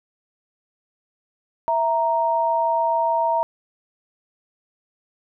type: tone pair together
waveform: sine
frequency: 659.2 / 932.3 Hz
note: E5 / A#5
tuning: 0 / 0 cents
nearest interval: tritone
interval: 600 cents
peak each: -22 / -19 dBFS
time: 1.68-3.43 s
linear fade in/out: 0 ms
effects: none